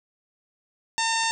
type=harmonic tone; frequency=906 Hz; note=A#5; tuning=50 cents flat; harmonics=1 / 2 / 3 / 4 / 5 / 6 / 7 / 8 / 9; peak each=-26 / -29 / -31 / -32 / -33 / -34 / -34 / -35 / -36 dBFS; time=0.98-1.31 s; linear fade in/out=0 ms
type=click; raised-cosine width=0.3 ms; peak=-25 dBFS; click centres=1.235 s
effects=none